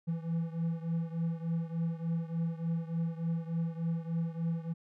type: beating tone pair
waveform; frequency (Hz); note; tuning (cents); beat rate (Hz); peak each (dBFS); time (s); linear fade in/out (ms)
triangle; 164.81 / 168.21; E3 / E3; 0 / +35; 3.4; -31 / -34; 0.07-4.74; 20
effects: none